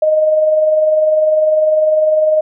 sine tone with tremolo, 620 Hz, D#5, 6 cents flat, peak -7 dBFS, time 0.02-2.41 s, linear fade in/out 5 ms, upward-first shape sine, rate 20 Hz, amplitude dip 40%, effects none

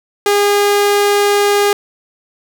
sawtooth tone, 407.8 Hz, G#4, 32 cents flat, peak -6 dBFS, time 0.26-1.73 s, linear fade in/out 2 ms, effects none

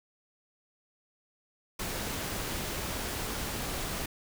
pink noise, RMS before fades -35 dBFS, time 1.79-4.06 s, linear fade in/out 5 ms, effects none

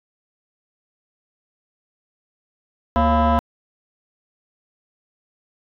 sine tone with frequency modulation, 381.4 Hz, G4, 47 cents flat, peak -11 dBFS, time 2.96-3.39 s, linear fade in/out 0 ms, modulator 308 Hz, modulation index 2.5, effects tanh soft clip ceiling -13 dBFS

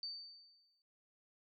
sine tone with exponential decay, 4585 Hz, D8, 42 cents flat, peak -39 dBFS, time 0.03-0.82 s, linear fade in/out 1 ms, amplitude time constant 170 ms, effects none

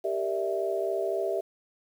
sine chord, E half-diminished seventh, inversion first, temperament equal with one note detuned, 392 / 466.2 / 595.5 / 659.3 Hz, G4 / Bb4 / D5 / E5, 0 / 0 / +24 / 0 cents, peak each -30 / -36 / -34 / -30 dBFS, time 0.04-1.41 s, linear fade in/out 10 ms, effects 9-bit

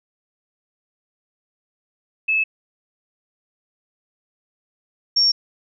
sine tone pair in turn, 2604 / 5507 Hz, E7 / F8, -22 / -25 cents, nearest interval octave + minor second, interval 1297 cents, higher second, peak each -16 / -13 dBFS, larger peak second, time 2.28-2.44 / 5.16-5.32 s, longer neither, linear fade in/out 10 ms, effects none

